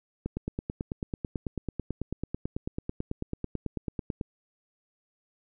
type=click train; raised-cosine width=3 ms; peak=-18 dBFS; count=37; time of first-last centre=0.26-4.212 s; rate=9.11 Hz; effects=none